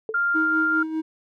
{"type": "tone with exponential decay", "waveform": "sine", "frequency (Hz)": 440, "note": "A4", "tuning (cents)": 0, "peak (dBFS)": -22, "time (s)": [0.09, 0.19], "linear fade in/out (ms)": 1, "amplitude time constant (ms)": 21}
{"type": "tone", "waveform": "sine", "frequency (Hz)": 1396.9, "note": "F6", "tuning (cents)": 0, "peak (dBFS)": -19, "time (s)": [0.14, 0.83], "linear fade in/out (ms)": 5}
{"type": "tone with tremolo", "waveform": "triangle", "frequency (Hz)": 316.9, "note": "D#4", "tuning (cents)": 32, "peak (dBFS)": -20, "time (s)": [0.34, 1.02], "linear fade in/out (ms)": 20, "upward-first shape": "sine", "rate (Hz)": 5, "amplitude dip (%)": 55}
{"effects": []}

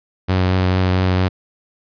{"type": "tone with vibrato", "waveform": "sawtooth", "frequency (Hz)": 92.5, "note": "F#2", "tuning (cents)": 0, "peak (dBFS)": -10, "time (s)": [0.28, 1.29], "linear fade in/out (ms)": 20, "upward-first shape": "triangle", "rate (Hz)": 4.4, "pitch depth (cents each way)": 18, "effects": ["resampled to 11025 Hz"]}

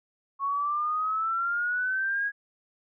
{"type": "exponential sweep", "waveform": "sine", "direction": "up", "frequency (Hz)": [1099, 1661.2], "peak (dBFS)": -25, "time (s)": [0.39, 2.32], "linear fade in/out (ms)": 50, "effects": []}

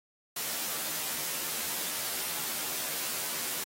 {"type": "noise with comb filter", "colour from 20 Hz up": "white", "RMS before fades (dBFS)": -34, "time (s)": [0.36, 3.64], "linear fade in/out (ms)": 5, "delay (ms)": 13, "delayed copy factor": 0.95, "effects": ["high-pass 150 Hz 12 dB/octave", "AAC 48 kbps"]}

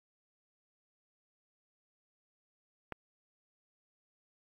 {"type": "click", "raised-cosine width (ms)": 0.5, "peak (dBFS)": -23, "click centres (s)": 2.923, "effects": ["AAC 64 kbps"]}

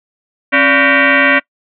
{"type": "tone with frequency modulation", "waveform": "sine", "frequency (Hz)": 154.7, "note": "D#3", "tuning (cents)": -10, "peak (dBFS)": -7, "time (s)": [0.52, 1.4], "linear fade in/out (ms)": 20, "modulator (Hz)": 426, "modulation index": 5.5, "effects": ["noise-tail reverb RT60 0.1 s tail -23 dB re dry"]}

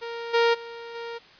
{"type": "tone with level steps", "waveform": "sawtooth", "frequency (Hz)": 466.2, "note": "A#4", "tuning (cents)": 0, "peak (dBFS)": [-28, -14, -33, -29], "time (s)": [0.01, 1.19], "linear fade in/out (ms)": 20, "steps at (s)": [0.33, 0.53, 0.94], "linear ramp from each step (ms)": 20, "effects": ["white hiss -51 dBFS RMS until 1.39 s", "resampled to 11025 Hz"]}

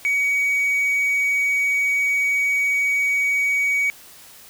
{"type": "tone with hard clipping", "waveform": "sine", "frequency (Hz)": 2257, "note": "C#7", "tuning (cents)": 31, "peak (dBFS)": -18, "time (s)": [0.05, 3.9], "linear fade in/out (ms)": 0, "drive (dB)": 2, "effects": ["white hiss -45 dBFS RMS until 4.49 s"]}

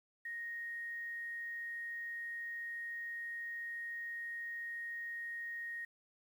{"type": "tone with quantisation", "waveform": "sine", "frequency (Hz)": 1867, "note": "A#6", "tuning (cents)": 2, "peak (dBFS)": -40, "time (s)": [0.25, 5.85], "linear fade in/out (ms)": 5, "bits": 11, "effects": []}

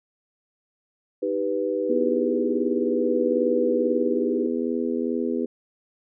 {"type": "chord", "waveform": "sine", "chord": "Eb augmented", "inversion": "none", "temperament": "equal", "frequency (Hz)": [311.1, 392, 493.9], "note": ["Eb4", "G4", "B4"], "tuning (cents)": [0, 0, 0], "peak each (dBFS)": [-29, -27, -25], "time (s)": [1.22, 4.47], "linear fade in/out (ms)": 10}
{"type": "harmonic tone", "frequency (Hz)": 82.41, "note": "E2", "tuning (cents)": 0, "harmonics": [3, 4, 5, 6], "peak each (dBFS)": [-26, -29, -28, -32], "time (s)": [1.89, 5.46], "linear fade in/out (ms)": 10}
{"effects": []}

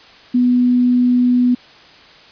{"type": "tone", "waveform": "sine", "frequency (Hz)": 247, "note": "B3", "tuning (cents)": 0, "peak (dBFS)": -10, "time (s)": [0.34, 1.55], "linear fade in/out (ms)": 10, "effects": ["white hiss -43 dBFS RMS until 2.31 s", "resampled to 11025 Hz"]}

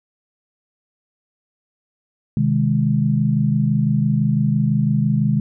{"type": "chord", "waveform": "sine", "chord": "Ab major", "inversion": "first", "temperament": "just", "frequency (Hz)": [129.78, 155.74, 207.7], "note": ["C3", "Eb3", "Ab3"], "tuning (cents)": [-14, 2, 0], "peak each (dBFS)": -19, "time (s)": [2.37, 5.4], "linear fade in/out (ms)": 2, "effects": []}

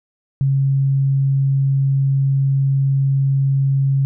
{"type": "tone", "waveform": "sine", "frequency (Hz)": 136.6, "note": "C#3", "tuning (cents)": -25, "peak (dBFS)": -13, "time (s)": [0.41, 4.05], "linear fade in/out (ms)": 0, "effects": []}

